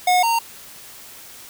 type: tone pair in turn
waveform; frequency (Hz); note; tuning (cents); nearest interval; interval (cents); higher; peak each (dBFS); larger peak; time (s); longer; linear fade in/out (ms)
square; 726 / 921.9; F#5 / A#5; -33 / -19; major third; 414; second; -14 / -17; first; 0.07-0.23 / 0.23-0.39; neither; 5
effects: white hiss -41 dBFS RMS until 1.49 s